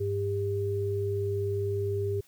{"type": "tone pair together", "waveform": "sine", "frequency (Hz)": [100.1, 400.4], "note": ["G2", "G4"], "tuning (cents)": [37, 37], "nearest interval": "2 octaves", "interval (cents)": 2400, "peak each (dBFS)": [-30, -29], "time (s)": [0, 2.21], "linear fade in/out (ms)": 10, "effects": ["white hiss -61 dBFS RMS until 2.27 s"]}